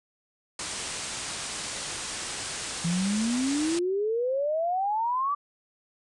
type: low-pass noise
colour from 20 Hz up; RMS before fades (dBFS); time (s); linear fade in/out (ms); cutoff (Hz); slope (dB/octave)
white; -35; 0.59-3.79; 2; 9600; 96
type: exponential sweep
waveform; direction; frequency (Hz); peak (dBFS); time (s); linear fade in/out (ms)
sine; up; 164.8 to 1177; -24; 2.84-5.35; 10
effects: none